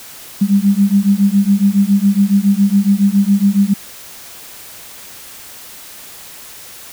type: beating tone pair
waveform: sine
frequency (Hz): 196 / 203.2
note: G3 / G#3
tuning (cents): 0 / -38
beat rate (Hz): 7.2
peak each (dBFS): -12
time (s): 0.41-3.74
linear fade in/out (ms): 10
effects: white hiss -35 dBFS RMS until 6.92 s